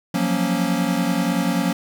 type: chord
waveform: square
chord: Gb major seventh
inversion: third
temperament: equal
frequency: 174.61 / 185 / 233.1 / 277.2 Hz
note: F3 / Gb3 / Bb3 / Db4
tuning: 0 / 0 / 0 / 0 cents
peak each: -25 dBFS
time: 0.14-1.73 s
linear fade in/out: 5 ms
effects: 8-bit